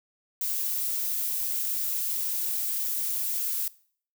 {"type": "noise with high-pass filter sweep", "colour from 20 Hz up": "violet", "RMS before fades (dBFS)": -29, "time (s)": [0.41, 3.68], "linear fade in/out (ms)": 2, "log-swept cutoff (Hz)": [220, 330], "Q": 1.2, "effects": ["noise-tail reverb RT60 0.5 s tail -20 dB re dry"]}